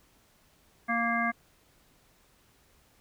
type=harmonic tone; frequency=233.1 Hz; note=A#3; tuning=in tune; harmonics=1 / 3 / 5 / 7 / 9; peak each=-32 / -32 / -32 / -32 / -32 dBFS; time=0.88-1.32 s; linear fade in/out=20 ms; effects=pink hiss -64 dBFS RMS until 3 s